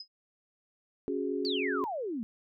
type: tone with exponential decay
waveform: sine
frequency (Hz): 5050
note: D#8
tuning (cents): +25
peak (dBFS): -37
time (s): 0-0.08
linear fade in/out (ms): 5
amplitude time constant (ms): 17
type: chord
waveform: sine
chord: C# suspended fourth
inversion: none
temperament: just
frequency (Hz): 277.2 / 369.6 / 415.8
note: C#4 / F#4 / G#4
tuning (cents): 0 / -2 / +2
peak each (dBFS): -34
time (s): 1.08-1.84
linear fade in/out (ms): 0
type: exponential sweep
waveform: sine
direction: down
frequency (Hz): 4699 to 211.6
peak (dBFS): -32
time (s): 1.45-2.23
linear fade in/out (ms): 0
effects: none